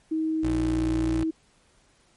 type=tone with pitch glide; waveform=sine; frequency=317.1 to 320.8 Hz; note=D#4 to E4; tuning=+33 to -47 cents; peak=-23 dBFS; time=0.11-1.31 s; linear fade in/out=10 ms; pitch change=+20 cents; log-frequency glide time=0.71-1.12 s
type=tone; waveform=25% pulse; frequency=59.1 Hz; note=A#1; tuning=24 cents sharp; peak=-24 dBFS; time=0.43-1.24 s; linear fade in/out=10 ms
effects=pink hiss -62 dBFS RMS until 2.16 s + MP3 48 kbps